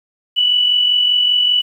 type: tone with amplitude modulation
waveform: sine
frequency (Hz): 2960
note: F#7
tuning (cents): 0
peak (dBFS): -9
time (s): 0.36-1.62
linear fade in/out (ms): 20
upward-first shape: sine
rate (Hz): 45.1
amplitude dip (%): 45
effects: 8-bit